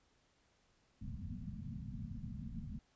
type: low-pass noise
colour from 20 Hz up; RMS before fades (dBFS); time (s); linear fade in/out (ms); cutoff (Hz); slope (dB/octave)
white; -45; 1.01-2.79; 5; 240; 96
effects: pink hiss -74 dBFS RMS until 2.95 s + resampled to 16000 Hz